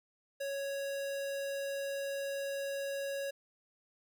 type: tone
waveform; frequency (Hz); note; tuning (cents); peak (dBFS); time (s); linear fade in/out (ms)
square; 554.4; C#5; 0; -36; 0.4-3.31; 10
effects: none